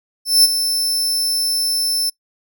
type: tone with ADSR envelope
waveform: sawtooth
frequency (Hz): 5300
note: E8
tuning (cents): +9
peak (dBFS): -4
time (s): 0.25-2.1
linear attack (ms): 190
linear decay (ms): 27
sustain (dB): -10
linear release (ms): 10
effects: noise-tail reverb RT60 0.1 s tail -23 dB re dry